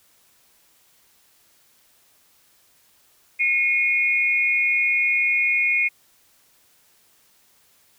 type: tone pair together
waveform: sine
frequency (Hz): 2156 / 2459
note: C#7 / D#7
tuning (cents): -49 / -21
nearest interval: major second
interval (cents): 228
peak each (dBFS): -20 / -20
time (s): 3.39-5.89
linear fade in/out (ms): 20
effects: white hiss -59 dBFS RMS until 7.98 s